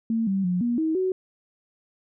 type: tone with pitch steps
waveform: sine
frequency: 226.3 / 193.7 / 179.3 / 238.8 / 318.1 / 373.5 Hz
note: A3 / G3 / F3 / A#3 / D#4 / F#4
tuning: +49 / -20 / +46 / +42 / +38 / +16 cents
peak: -21 dBFS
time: 0.1-1.12 s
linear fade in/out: 2 ms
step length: 170 ms
effects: none